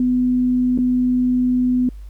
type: tone with dropouts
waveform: sine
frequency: 250 Hz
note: B3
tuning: 21 cents sharp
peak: -14 dBFS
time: 0-1.89 s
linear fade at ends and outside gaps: 2 ms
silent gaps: 0.777-0.786 s
effects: added 50 Hz sine -32 dBFS peak until 2.09 s + pink hiss -58 dBFS RMS until 2.09 s